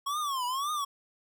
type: tone with vibrato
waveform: square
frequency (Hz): 1095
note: C#6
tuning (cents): -22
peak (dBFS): -30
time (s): 0.06-0.85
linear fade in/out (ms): 10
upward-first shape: triangle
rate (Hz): 1.9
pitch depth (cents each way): 220
effects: none